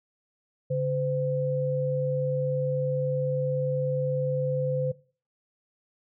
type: tone pair together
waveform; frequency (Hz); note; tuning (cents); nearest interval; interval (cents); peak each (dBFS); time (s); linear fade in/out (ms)
sine; 141.5 / 511.7; C#3 / C5; +36 / -39; octave + minor seventh; 2225; -27; 0.7-4.92; 10
effects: noise-tail reverb RT60 0.4 s tail -20 dB re dry